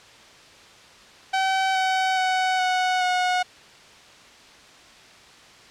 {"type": "tone with pitch steps", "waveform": "sawtooth", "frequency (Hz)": [765, 755.8, 746.7, 737.7, 728.8], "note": ["G5", "F#5", "F#5", "F#5", "F#5"], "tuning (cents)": [-42, 37, 16, -5, -26], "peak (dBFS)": -16, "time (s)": [1.33, 3.43], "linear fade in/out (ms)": 10, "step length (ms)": 420, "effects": ["white hiss -48 dBFS RMS until 5.7 s", "low-pass 5000 Hz 12 dB/octave"]}